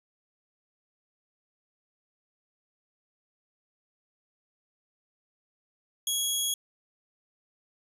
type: tone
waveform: 15% pulse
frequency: 3322 Hz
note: G#7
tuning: in tune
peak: -19 dBFS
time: 6.07-6.54 s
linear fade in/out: 2 ms
effects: resampled to 32000 Hz + 10-bit